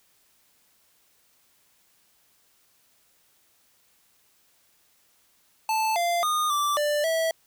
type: tone with pitch steps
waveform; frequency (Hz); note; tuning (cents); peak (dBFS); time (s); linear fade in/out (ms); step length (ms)
square; 878 / 692 / 1227 / 1169 / 591 / 652; A5 / F5 / D#6 / D6 / D5 / E5; -4 / -16 / -25 / -8 / +11 / -19; -23; 5.69-7.31; 2; 270
effects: white hiss -64 dBFS RMS until 7.46 s